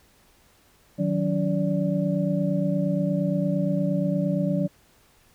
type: tone cluster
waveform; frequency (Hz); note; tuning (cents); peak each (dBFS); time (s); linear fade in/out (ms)
sine; 156.5 / 185.1 / 286 / 580; D#3 / F#3 / D4 / D5; +10 / +1 / -46 / -22; -27 / -24 / -29 / -29; 0.98-4.68; 20
effects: pink hiss -59 dBFS RMS until 5.34 s